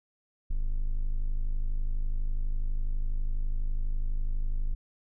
triangle tone, 26.05 Hz, G#0, 6 cents sharp, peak -23 dBFS, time 0.5-4.75 s, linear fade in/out 10 ms, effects none

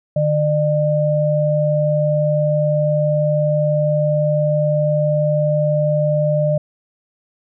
sine tone pair together, 150.5 / 602 Hz, D3 / D5, +43 / +43 cents, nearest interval 2 octaves, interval 2400 cents, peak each -17 / -16 dBFS, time 0.16-6.58 s, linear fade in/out 5 ms, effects none

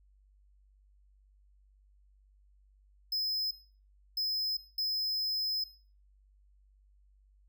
square tone bursts at uneven times, 5100 Hz, D#8, 42 cents sharp, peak -30 dBFS, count 3, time 3.12-3.51 / 4.17-4.57 / 4.78-5.64 s, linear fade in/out 5 ms, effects noise-tail reverb RT60 0.4 s tail -17 dB re dry + added 49 Hz sine -61 dBFS peak until 7.48 s

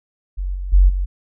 sine tone with level steps, 46.25 Hz, F#1, in tune, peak -20 / -23 / -7 / -17 dBFS, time 0.37-1.06 s, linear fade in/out 20 ms, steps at 0.54 / 0.72 / 0.88 s, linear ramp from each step 20 ms, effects none

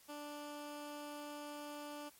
15% pulse tone, 293.7 Hz, D4, in tune, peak -39 dBFS, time 0.08-2.1 s, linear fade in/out 20 ms, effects white hiss -64 dBFS RMS until 2.19 s + MP3 64 kbps

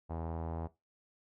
sawtooth tone with low-pass filter, 82 Hz, E2, 9 cents flat, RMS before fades -39 dBFS, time 0.09-0.68 s, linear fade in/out 20 ms, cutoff 820 Hz, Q 2.7, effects noise-tail reverb RT60 0.2 s tail -17 dB re dry

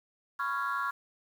sine chord, C# dominant seventh, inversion third, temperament just, 997.9 / 1108.7 / 1385.9 / 1663.1 Hz, B5 / C#6 / E#6 / G#6, +18 / 0 / -14 / +2 cents, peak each -38 / -32 / -32 / -37 dBFS, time 0.39-0.91 s, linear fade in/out 10 ms, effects tanh soft clip ceiling -23 dBFS + 9-bit

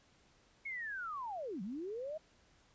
sine linear two-way sweep, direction down then up, 2217 to 174.61 to 644 Hz, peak -39 dBFS, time 0.65-2.18 s, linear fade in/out 10 ms, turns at 1.62 s, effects pink hiss -68 dBFS RMS until 2.74 s + resampled to 16000 Hz

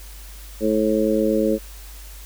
harmonic tone, 108.3 Hz, A2, 27 cents flat, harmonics 2 / 3 / 4 / 5, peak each -22 / -22 / -22 / -22 dBFS, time 0.6-1.59 s, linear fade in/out 50 ms, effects added 50 Hz sine -37 dBFS peak until 2.25 s + white hiss -44 dBFS RMS until 2.25 s

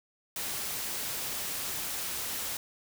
white noise, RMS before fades -35 dBFS, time 0.36-2.57 s, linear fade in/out 2 ms, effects none

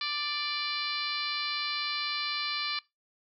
harmonic tone, 588 Hz, D5, 2 cents sharp, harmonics 2 / 3 / 4 / 5 / 6 / 7 / 8 / 9, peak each -38 / -42 / -37 / -41 / -39 / -36 / -38 / -48 dBFS, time 0.01-2.79 s, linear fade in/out 2 ms, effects noise-tail reverb RT60 0.2 s tail -21 dB re dry

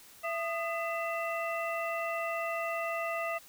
harmonic tone with a mistuned harmonic, 669 Hz, E5, 25 cents sharp, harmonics 1 / 2 / 3 / 4, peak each -34 / -37 / -39 / -40 dBFS, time 0.23-3.39 s, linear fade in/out 20 ms, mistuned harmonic 2, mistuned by -140 cents, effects white hiss -55 dBFS RMS until 3.48 s

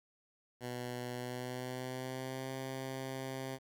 10% pulse tone with pitch glide, 123.47 to 132.33 Hz, B2 to C3, 0 to +20 cents, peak -31 dBFS, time 0.6-3.59 s, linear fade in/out 50 ms, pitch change +120 cents, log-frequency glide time 1.13-2.52 s, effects 11-bit

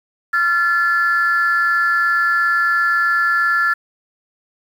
sine tone pair together, 1374 / 1731.1 Hz, F6 / A6, -29 / -29 cents, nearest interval major third, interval 400 cents, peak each -15 dBFS, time 0.33-3.74 s, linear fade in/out 10 ms, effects tanh soft clip ceiling -8 dBFS + 7-bit

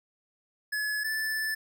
square tone pair in turn, 1704 / 1750.9 Hz, G#6 / A6, +44 / -9 cents, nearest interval unison, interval 47 cents, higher second, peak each -29 / -29 dBFS, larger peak neither, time 0.72-1.04 / 1.04-1.55 s, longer second, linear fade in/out 10 ms, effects none

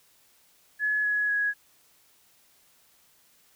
sine tone with pitch steps, 1700 / 1683.4 / 1666.9 Hz, G#6 / G#6 / G#6, +40 / +23 / +6 cents, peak -23 dBFS, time 0.79-1.54 s, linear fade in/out 50 ms, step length 250 ms, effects white hiss -62 dBFS RMS until 3.55 s

